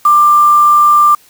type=tone with quantisation; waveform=sine; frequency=1187 Hz; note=D6; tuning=18 cents sharp; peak=-4 dBFS; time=0.05-1.15 s; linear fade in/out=5 ms; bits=4; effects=white hiss -46 dBFS RMS until 1.29 s